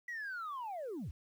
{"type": "linear sweep", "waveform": "sine", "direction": "down", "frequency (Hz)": [1966, 50.2], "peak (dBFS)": -37, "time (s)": [0.08, 1.11], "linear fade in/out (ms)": 5, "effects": ["tanh soft clip ceiling -37 dBFS", "11-bit"]}